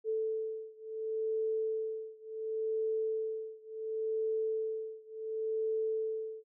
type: beating tone pair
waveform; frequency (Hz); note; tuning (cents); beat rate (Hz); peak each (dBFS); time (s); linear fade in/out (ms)
sine; 440 / 440.7; A4 / A4; 0 / +3; 0.7; -35 / -36; 0.04-6.44; 50
effects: none